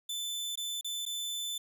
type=tone with dropouts; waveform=sawtooth; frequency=3520 Hz; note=A7; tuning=in tune; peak=-31 dBFS; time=0.09-1.58 s; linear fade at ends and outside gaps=5 ms; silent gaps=0.556-0.574 / 0.811-0.845 / 1.054-1.062 s; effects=none